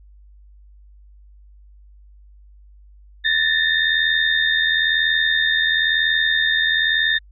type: tone cluster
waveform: sine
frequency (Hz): 1747 / 1828 / 3653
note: A6 / A#6 / A#7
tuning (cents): -13 / -34 / -36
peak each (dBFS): -20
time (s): 3.24-7.19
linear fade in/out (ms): 20
effects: added 50 Hz sine -44 dBFS peak until 7.31 s